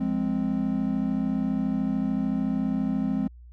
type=chord; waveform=triangle; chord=F minor; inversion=none; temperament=equal; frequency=174.61 / 207.7 / 261.6 Hz; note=F3 / Ab3 / C4; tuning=0 / 0 / 0 cents; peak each=-29 / -25 / -25 dBFS; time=0-3.28 s; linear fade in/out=10 ms; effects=added 60 Hz sine -44 dBFS peak until 3.52 s